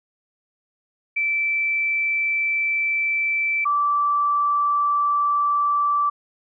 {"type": "tone pair in turn", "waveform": "sine", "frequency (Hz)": [2327, 1163.5], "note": ["D7", "D6"], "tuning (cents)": [-17, -17], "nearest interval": "octave", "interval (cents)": 1200, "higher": "first", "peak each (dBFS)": [-19, -17], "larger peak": "second", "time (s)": [[1.16, 3.65], [3.65, 6.1]], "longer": "first", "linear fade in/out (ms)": 10, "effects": []}